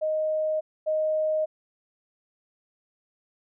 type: tone pair in turn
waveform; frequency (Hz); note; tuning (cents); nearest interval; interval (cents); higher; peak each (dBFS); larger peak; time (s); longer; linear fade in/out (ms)
sine; 622.3 / 622.3; D#5 / D#5; 0 / 0; unison; 0; neither; -23 / -22; second; 0.01-0.61 / 0.86-1.46; neither; 20
effects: none